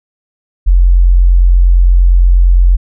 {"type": "tone", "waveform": "sine", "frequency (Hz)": 44.32, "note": "F1", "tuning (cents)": 26, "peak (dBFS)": -3, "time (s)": [0.66, 2.77], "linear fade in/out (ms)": 20, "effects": []}